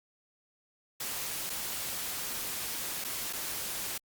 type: noise with dropouts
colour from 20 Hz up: white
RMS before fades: -36 dBFS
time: 1-3.98 s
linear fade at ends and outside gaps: 5 ms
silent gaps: 1.496-1.5 / 3.042-3.046 / 3.328-3.332 s
effects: Opus 48 kbps

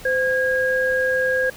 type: tone pair together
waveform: sine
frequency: 515 / 1635 Hz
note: C5 / G#6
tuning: -28 / -28 cents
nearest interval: octave + minor sixth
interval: 2000 cents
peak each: -20 dBFS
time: 0.05-1.5 s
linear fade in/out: 5 ms
effects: pink hiss -41 dBFS RMS until 1.56 s

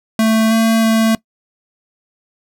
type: tone with pitch steps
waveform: square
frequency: 221.6 / 225.1 / 223.2 Hz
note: A3 / A3 / A3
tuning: +13 / +40 / +25 cents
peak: -11 dBFS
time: 0.19-1.15 s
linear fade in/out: 2 ms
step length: 320 ms
effects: noise-tail reverb RT60 0.1 s tail -21 dB re dry

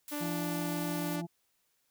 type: noise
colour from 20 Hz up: blue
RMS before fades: -44 dBFS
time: 0.08-1.16 s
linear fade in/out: 0 ms
type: tone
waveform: sawtooth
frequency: 293.7 Hz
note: D4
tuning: in tune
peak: -31 dBFS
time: 0.11-1.22 s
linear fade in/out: 20 ms
type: harmonic tone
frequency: 170.2 Hz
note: F3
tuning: 44 cents flat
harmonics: 1 / 2 / 4 / 5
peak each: -36 / -42 / -48 / -50 dBFS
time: 0.2-1.27 s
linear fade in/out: 20 ms
effects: white hiss -75 dBFS RMS until 1.9 s

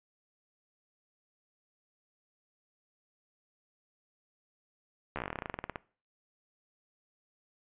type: slowing click train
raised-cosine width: 0.5 ms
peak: -20 dBFS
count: 20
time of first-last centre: 5.16-5.758 s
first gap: 13 ms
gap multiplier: 1.09
effects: noise-tail reverb RT60 0.4 s tail -21 dB re dry + resampled to 8000 Hz

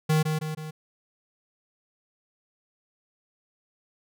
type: tone with echo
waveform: square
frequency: 155.56 Hz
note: D#3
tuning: in tune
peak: -20 dBFS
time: 0.09-0.23 s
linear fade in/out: 10 ms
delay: 160 ms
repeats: 3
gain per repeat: -5 dB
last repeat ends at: 0.71 s
effects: none

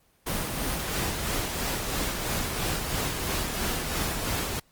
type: noise with tremolo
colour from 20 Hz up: pink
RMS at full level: -28 dBFS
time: 0.26-4.6 s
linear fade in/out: 10 ms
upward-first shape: sine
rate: 3 Hz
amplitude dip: 35%
effects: pink hiss -64 dBFS RMS until 4.71 s + Opus 24 kbps

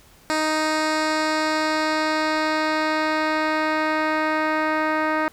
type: tone with low-pass filter sweep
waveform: 10% pulse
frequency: 311.1 Hz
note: D#4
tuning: in tune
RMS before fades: -22 dBFS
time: 0.3-5.28 s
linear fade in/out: 0 ms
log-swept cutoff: 7800 to 2000 Hz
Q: 1
effects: pink hiss -52 dBFS RMS until 5.32 s

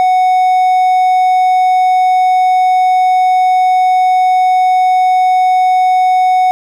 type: tone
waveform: triangle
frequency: 740 Hz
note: F#5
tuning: in tune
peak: -5 dBFS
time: 0-6.51 s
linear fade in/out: 0 ms
effects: none

